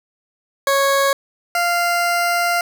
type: tone pair in turn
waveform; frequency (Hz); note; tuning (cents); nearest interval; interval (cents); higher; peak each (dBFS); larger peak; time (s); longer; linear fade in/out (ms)
20% pulse; 552 / 695.5; C#5 / F5; -7 / -7; major third; 400; second; -9 / -11; first; 0.67-1.13 / 1.55-2.61; second; 2
effects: none